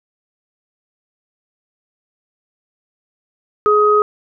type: tone pair together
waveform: sine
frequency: 420 / 1257.8 Hz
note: G#4 / D#6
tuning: +19 / +18 cents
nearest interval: octave + perfect fifth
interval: 1899 cents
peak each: -12 dBFS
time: 3.66-4.02 s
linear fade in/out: 0 ms
effects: none